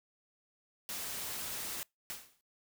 white noise, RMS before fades -40 dBFS, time 0.89-1.83 s, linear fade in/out 0 ms
white noise with exponential decay, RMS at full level -39 dBFS, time 2.1-2.41 s, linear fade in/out 0 ms, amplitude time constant 66 ms
effects noise-tail reverb RT60 0.2 s tail -25 dB re dry

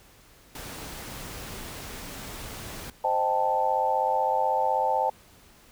pink noise, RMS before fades -39 dBFS, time 0.55-2.9 s, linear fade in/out 2 ms
sine chord, A half-diminished seventh, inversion first, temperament equal, 523.3 / 622.3 / 784 / 880 Hz, C5 / Eb5 / G5 / A5, 0 / 0 / 0 / 0 cents, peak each -29 / -31 / -27 / -25 dBFS, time 3.04-5.1 s, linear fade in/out 5 ms
effects pink hiss -55 dBFS RMS until 5.71 s

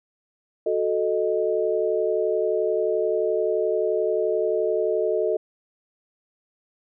sine chord, D# diminished, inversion first, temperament equal with one note detuned, 368.5 / 440 / 622.3 Hz, F#4 / A4 / D#5, -7 / 0 / 0 cents, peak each -26 / -23 / -25 dBFS, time 0.66-5.37 s, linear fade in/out 5 ms, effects none

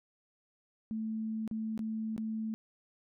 sine tone with dropouts, 220.1 Hz, A3, 1 cent sharp, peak -33 dBFS, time 0.91-2.54 s, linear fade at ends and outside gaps 0 ms, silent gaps 1.477-1.512 / 1.777-1.792 / 2.164-2.179 s, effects none

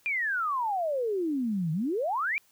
sine exponential two-way sweep, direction down then up, 2452 to 151.4 to 2452 Hz, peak -26 dBFS, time 0.06-2.38 s, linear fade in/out 0 ms, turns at 1.72 s, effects white hiss -64 dBFS RMS until 2.51 s

